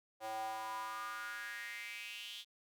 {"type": "tone with high-pass filter sweep", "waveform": "square", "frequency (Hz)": 110, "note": "A2", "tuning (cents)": 0, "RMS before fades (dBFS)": -44, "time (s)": [0.2, 2.45], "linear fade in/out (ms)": 50, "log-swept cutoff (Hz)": [650, 3400], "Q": 5.9, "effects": []}